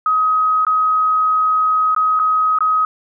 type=tone with dropouts; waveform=sine; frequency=1264 Hz; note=D#6; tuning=27 cents sharp; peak=-12 dBFS; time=0.06-2.85 s; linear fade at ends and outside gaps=2 ms; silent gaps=0.65-0.667 / 1.948-1.963 / 2.192-2.197 / 2.587-2.606 s; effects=none